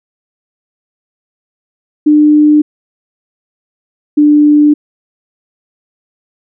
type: tone pair in turn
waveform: sine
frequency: 300 / 296.6 Hz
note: D4 / D4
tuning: +37 / +17 cents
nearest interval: unison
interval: 20 cents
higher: first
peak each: -3 dBFS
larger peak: neither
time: 2.06-2.62 / 4.17-4.74 s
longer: second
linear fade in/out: 10 ms
effects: none